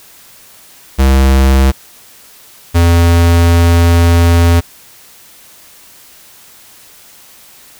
square tone pair in turn, 66.7 / 85.09 Hz, C2 / F2, +34 / -45 cents, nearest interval major third, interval 421 cents, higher second, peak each -6 dBFS, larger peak neither, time 0.98-1.72 / 2.74-4.61 s, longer second, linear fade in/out 20 ms, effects white hiss -40 dBFS RMS until 7.79 s

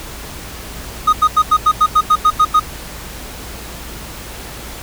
triangle tone bursts, 1244.5 Hz, D#6, in tune, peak -5 dBFS, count 11, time 1.07-2.599 s, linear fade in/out 10 ms, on 59 ms, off 88 ms, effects added 56 Hz sine -34 dBFS peak until 4.82 s + pink hiss -31 dBFS RMS until 4.82 s

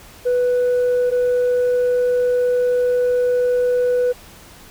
sine tone pair in turn, 493.9 / 493.9 Hz, B4 / B4, 0 / 0 cents, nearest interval unison, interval 0 cents, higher neither, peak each -12 dBFS, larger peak neither, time 0.25-1.11 / 1.11-4.13 s, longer second, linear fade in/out 20 ms, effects tanh soft clip ceiling -13 dBFS + pink hiss -43 dBFS RMS until 4.7 s

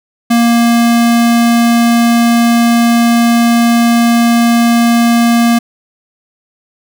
square tone, 234.4 Hz, A#3, 10 cents sharp, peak -7 dBFS, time 0.3-5.59 s, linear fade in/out 10 ms, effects none

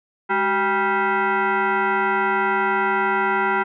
sine tone with frequency modulation, 207.7 Hz, G#3, in tune, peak -17 dBFS, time 0.29-3.64 s, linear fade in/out 20 ms, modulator 589 Hz, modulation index 2.8, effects none

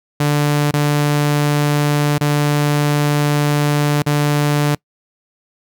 sawtooth tone with dropouts, 146.83 Hz, D3, in tune, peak -9 dBFS, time 0.2-4.75 s, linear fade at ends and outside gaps 5 ms, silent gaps 0.711-0.736 / 2.181-2.209 / 4.023-4.063 s, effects noise-tail reverb RT60 0.1 s tail -25 dB re dry

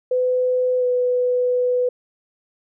sine tone with pitch glide, 504 to 496.5 Hz, B4 to B4, +35 to +9 cents, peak -16 dBFS, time 0.11-1.89 s, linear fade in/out 5 ms, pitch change -26 cents, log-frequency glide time 0.79-0.84 s, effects none

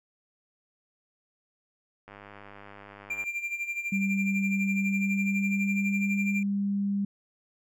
click train, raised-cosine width 0.5 ms, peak -31 dBFS, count 118, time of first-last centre 2.08-3.238 s, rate 101 Hz
triangle tone with tremolo, 2377 Hz, D7, 20 cents sharp, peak -26 dBFS, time 3.1-6.43 s, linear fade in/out 5 ms, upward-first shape sine, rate 12 Hz, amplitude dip 70%
sine tone with pitch glide, 196 to 200 Hz, G3 to G3, 0 to +35 cents, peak -25 dBFS, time 3.92-7.05 s, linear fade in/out 5 ms, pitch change +35 cents, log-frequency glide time 4.73-6.43 s
effects none

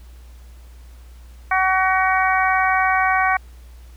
harmonic tone, 376.6 Hz, F#4, 31 cents sharp, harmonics 2 / 3 / 4 / 5 / 6, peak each -19 / -21 / -22 / -23 / -24 dBFS, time 1.51-3.37 s, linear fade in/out 5 ms, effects added 60 Hz sine -39 dBFS peak until 3.96 s + pink hiss -54 dBFS RMS until 3.96 s

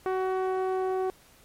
sawtooth tone with low-pass filter sweep, 375.3 Hz, F#4, 25 cents sharp, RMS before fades -28 dBFS, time 0.06-1.1 s, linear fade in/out 0 ms, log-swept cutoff 1300 to 800 Hz, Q 0.97, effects pink hiss -57 dBFS RMS until 1.44 s + MP3 64 kbps

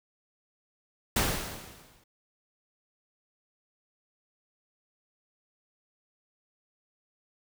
pink noise with exponential decay, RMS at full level -24 dBFS, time 1.16-2.04 s, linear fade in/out 5 ms, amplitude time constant 190 ms, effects none

